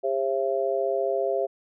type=harmonic tone; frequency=134.5 Hz; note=C3; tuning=48 cents sharp; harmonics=3 / 4 / 5; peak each=-27 / -27 / -27 dBFS; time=0.03-1.47 s; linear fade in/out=20 ms; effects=none